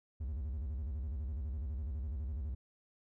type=tone with vibrato; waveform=triangle; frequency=69.3 Hz; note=C#2; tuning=in tune; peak=-34 dBFS; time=0.2-2.55 s; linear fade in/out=10 ms; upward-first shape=square; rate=12 Hz; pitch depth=210 cents each way; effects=none